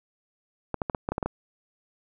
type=clicks; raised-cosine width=1 ms; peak=-13 dBFS; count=9; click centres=0.743 / 0.818 / 0.898 / 0.948 / 1.089 / 1.12 / 1.181 / 1.228 / 1.26 s; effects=none